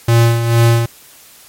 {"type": "tone with tremolo", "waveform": "square", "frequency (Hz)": 116.54, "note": "A#2", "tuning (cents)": 0, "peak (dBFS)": -7, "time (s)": [0.08, 0.86], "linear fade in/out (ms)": 5, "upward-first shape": "sine", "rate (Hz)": 2.2, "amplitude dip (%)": 60, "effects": ["white hiss -42 dBFS RMS until 1.48 s", "MP3 64 kbps"]}